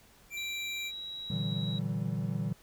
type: tone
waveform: square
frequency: 2353 Hz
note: D7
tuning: 3 cents sharp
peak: -37 dBFS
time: 0.3-0.92 s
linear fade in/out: 50 ms
type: tone with pitch glide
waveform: sine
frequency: 3900 to 3871 Hz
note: B7 to B7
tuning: -23 to -35 cents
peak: -38 dBFS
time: 0.37-1.79 s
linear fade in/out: 5 ms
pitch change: -12 cents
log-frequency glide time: 0.53-0.82 s
type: chord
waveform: triangle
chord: E half-diminished seventh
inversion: second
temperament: equal with one note detuned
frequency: 116.54 / 146.83 / 164.81 / 191.19 Hz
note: Bb2 / D3 / E3 / G3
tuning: 0 / 0 / 0 / -43 cents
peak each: -34 dBFS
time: 1.3-2.53 s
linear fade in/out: 5 ms
effects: pink hiss -60 dBFS RMS until 2.62 s